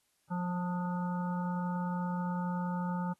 harmonic tone with a mistuned harmonic, 177.8 Hz, F3, 31 cents sharp, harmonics 1 / 3 / 5 / 7 / 8, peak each -32 / -46 / -39 / -45 / -50 dBFS, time 0.3-3.14 s, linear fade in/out 20 ms, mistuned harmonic 8, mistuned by +40 cents, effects white hiss -75 dBFS RMS until 3.19 s + AAC 32 kbps

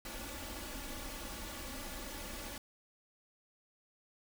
pink noise with comb filter, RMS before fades -44 dBFS, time 0.05-2.58 s, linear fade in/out 2 ms, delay 3.5 ms, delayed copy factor +0.9, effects none

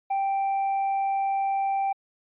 triangle tone, 784 Hz, G5, in tune, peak -21 dBFS, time 0.1-1.93 s, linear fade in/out 10 ms, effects resampled to 8000 Hz

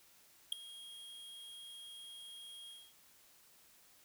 square tone with ADSR envelope, 3262 Hz, G#7, 32 cents flat, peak -28 dBFS, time 0.52-2.94 s, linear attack 5 ms, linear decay 3 ms, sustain -22 dB, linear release 250 ms, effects white hiss -65 dBFS RMS until 4.04 s

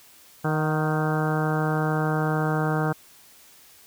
harmonic tone with a mistuned harmonic, 155.56 Hz, D#3, in tune, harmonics 1 / 2 / 3 / 4 / 5 / 6 / 7 / 8 / 9 / 10, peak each -24 / -30 / -30 / -34 / -31 / -36 / -37 / -35 / -35 / -35 dBFS, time 0.44-2.93 s, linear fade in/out 10 ms, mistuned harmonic 5, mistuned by -29 cents, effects white hiss -52 dBFS RMS until 3.86 s

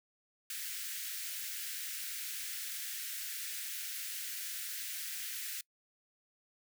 white high-pass noise, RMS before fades -41 dBFS, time 0.5-5.61 s, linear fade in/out 2 ms, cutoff 1500 Hz, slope 48 dB/octave, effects noise-tail reverb RT60 0.1 s tail -24 dB re dry

